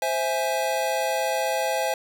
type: chord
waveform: square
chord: C augmented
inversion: none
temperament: equal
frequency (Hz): 523.3 / 659.3 / 830.6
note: C5 / E5 / G#5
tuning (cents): 0 / 0 / 0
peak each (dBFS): -28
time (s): 0.02-1.94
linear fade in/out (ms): 2
effects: none